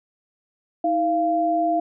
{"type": "tone pair together", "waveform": "sine", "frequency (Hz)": [318.8, 690.1], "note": ["D#4", "F5"], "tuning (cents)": [42, -21], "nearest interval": "octave + minor second", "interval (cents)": 1337, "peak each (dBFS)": [-24, -19], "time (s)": [0.84, 1.8], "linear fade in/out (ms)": 5, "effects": []}